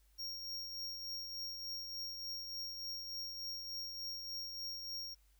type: tone with tremolo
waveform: square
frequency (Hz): 5570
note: F8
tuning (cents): -5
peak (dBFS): -40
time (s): 0.18-5.15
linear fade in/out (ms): 20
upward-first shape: triangle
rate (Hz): 3.4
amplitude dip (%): 45
effects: added 50 Hz sine -66 dBFS peak until 5.39 s + white hiss -75 dBFS RMS until 5.39 s

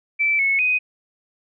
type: tone with pitch steps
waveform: sine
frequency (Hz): 2324 / 2197 / 2501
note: D7 / C#7 / D#7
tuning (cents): -19 / -16 / +8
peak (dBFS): -16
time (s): 0.19-0.79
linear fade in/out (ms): 20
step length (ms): 200
effects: none

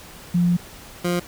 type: tone pair in turn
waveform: sine / 20% pulse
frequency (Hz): 175.1 / 175.85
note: F3 / F3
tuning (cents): +5 / +12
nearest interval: unison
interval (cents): 7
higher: second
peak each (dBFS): -15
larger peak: neither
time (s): 0.34-0.57 / 1.04-1.2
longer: first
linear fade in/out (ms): 10
effects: pink hiss -42 dBFS RMS until 1.27 s

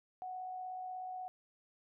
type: tone with amplitude modulation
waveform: sine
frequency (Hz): 740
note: F#5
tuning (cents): 0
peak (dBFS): -39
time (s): 0.22-1.28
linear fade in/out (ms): 0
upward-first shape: sine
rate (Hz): 56.5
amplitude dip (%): 30
effects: none

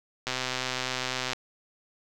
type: click train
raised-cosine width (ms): 0.2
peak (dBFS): -12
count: 137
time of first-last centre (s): 0.27-1.333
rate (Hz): 128
effects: none

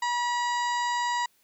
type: harmonic tone with a mistuned harmonic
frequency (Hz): 965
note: B5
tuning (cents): -40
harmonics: 1 / 2 / 3 / 4 / 5 / 6 / 7 / 8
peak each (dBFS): -26 / -32 / -41 / -40 / -41 / -51 / -45 / -43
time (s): 0.02-1.26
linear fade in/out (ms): 5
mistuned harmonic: 8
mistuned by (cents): -34
effects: white hiss -66 dBFS RMS until 1.43 s

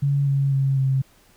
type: tone with pitch steps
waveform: sine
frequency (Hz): 140.8 / 138.38 / 136 / 133.67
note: C#3 / C#3 / C#3 / C3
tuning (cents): +27 / -3 / -33 / +37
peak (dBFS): -17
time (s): 0.02-1.02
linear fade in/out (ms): 10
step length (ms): 250
effects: pink hiss -56 dBFS RMS until 1.36 s

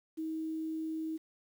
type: tone with quantisation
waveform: sine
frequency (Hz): 318.5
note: D#4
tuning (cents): +41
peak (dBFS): -34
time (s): 0.17-1.18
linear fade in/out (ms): 20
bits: 10
effects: none

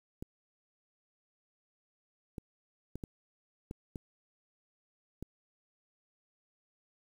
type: clicks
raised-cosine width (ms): 3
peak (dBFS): -27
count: 7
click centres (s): 0.225 / 2.382 / 2.956 / 3.038 / 3.711 / 3.958 / 5.226
effects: 9-bit

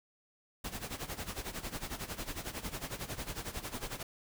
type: noise with tremolo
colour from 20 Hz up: pink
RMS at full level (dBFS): -38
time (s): 0.64-4.03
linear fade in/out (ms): 5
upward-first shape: sine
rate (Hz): 11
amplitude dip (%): 80
effects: none

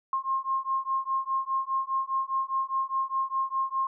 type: beating tone pair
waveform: sine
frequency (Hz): 1065 / 1069.9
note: C6 / C6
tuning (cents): +30 / +38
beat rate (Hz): 4.9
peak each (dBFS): -29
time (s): 0.13-3.87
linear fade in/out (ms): 2
effects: none

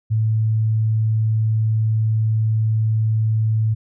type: tone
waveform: sine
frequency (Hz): 110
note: A2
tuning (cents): 0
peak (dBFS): -15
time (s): 0.1-3.75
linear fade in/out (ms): 20
effects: none

